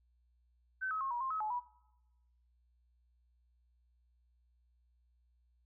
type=tone with pitch steps; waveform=sine; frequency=1530 / 1280 / 1077 / 958 / 1059 / 1281 / 856 / 975 Hz; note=G6 / D#6 / C6 / A#5 / C6 / E6 / A5 / B5; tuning=-42 / +49 / +50 / +47 / +21 / -50 / -48 / -23 cents; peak=-34 dBFS; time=0.81-1.602 s; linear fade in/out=20 ms; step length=99 ms; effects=noise-tail reverb RT60 1.0 s tail -22 dB re dry + added 60 Hz sine -69 dBFS peak until 5.65 s